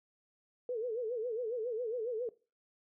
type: tone with vibrato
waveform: sine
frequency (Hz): 466.2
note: A#4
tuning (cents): 0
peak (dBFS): -33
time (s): 0.69-2.29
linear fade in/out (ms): 2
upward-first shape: sine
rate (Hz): 7.3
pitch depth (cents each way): 140
effects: noise-tail reverb RT60 0.3 s tail -18 dB re dry